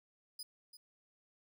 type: tone with echo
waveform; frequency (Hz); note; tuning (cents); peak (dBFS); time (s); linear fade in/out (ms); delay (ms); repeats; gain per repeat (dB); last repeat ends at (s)
sawtooth; 4978; D#8; 0; -40; 0.39-0.43; 5; 340; 1; -11; 0.77
effects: none